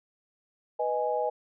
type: chord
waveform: sine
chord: G# minor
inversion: first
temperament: equal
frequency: 493.9 / 622.3 / 830.6 Hz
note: B4 / D#5 / G#5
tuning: 0 / 0 / 0 cents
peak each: -30 dBFS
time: 0.79-1.3 s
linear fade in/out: 10 ms
effects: none